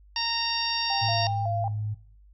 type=harmonic tone; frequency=925 Hz; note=A#5; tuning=14 cents flat; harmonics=1 / 2 / 3 / 4 / 5 / 6; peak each=-33 / -36 / -33 / -35 / -31 / -31 dBFS; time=0.16-1.27 s; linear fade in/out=2 ms
type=tone with vibrato; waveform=sine; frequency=740 Hz; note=F#5; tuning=in tune; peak=-27 dBFS; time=0.9-1.68 s; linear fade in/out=2 ms; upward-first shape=square; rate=2.7 Hz; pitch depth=120 cents each way
type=tone with pitch glide; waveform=sine; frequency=109.3 to 106.13 Hz; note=A2 to G#2; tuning=-11 to +38 cents; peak=-27 dBFS; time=1.01-1.95 s; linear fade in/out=20 ms; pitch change=-51 cents; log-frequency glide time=1.12-1.22 s
effects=noise-tail reverb RT60 0.6 s tail -20 dB re dry + added 50 Hz sine -51 dBFS peak until 2.33 s